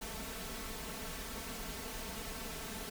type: noise with comb filter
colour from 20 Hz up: pink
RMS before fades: -43 dBFS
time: 0.01-2.9 s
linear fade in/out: 10 ms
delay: 4.5 ms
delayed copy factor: +0.8
effects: none